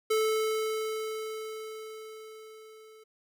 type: tone with level ramp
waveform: square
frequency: 436.7 Hz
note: A4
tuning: 13 cents flat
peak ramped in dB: -24 to -52 dBFS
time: 0.1-3.04 s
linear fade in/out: 10 ms
effects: none